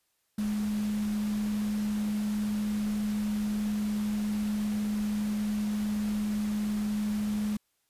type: tone in noise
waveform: sine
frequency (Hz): 210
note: G#3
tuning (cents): +19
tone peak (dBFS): -27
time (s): 0.38-7.57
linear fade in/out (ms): 5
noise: pink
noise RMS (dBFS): -44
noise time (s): 0.38-7.57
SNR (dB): +14
effects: white hiss -75 dBFS RMS until 7.89 s + resampled to 32000 Hz